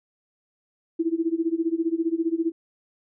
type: tone with tremolo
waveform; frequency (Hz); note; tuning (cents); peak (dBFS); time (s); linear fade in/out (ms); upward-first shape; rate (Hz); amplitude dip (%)
sine; 329.6; E4; 0; -18; 0.99-2.52; 10; sine; 15; 90
effects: none